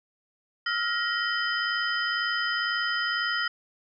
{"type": "tone cluster", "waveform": "sine", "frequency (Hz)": [1307, 1409, 1892, 3074, 5010], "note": ["E6", "F6", "A#6", "G7", "D#8"], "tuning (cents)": [-15, 15, 25, -35, 11], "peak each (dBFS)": [-35, -29, -30, -33, -34], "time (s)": [0.66, 3.48], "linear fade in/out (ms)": 5, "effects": []}